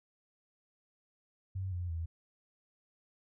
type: tone with pitch steps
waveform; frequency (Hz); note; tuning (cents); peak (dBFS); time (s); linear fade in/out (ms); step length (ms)
sine; 94.8 / 88.45 / 82.53; F#2 / F2 / E2; +43 / +23 / +3; -34; 1.55-2.06; 10; 170
effects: none